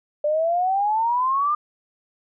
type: exponential sweep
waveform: sine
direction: up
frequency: 587.3 to 1216 Hz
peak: -18 dBFS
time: 0.24-1.55 s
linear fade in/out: 5 ms
effects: none